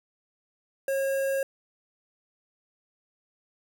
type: tone with notch filter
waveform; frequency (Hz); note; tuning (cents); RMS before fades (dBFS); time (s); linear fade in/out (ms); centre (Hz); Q
square; 543; C#5; -36; -27; 0.88-1.43; 2; 4100; 0.69
effects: none